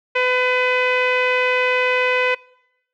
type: tone with low-pass filter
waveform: sawtooth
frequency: 503 Hz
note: B4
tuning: 32 cents sharp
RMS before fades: -18 dBFS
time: 0.15-2.35 s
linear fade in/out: 10 ms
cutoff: 2400 Hz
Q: 4.3
effects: noise-tail reverb RT60 0.9 s tail -25 dB re dry